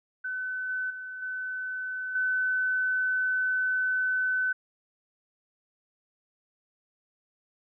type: tone with level steps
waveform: sine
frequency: 1512 Hz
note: F#6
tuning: 37 cents sharp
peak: -30 / -28 / -36 / -31 / -24 dBFS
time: 0.24-4.53 s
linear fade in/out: 10 ms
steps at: 0.69 / 0.9 / 1.22 / 2.15 s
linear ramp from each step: 5 ms
effects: none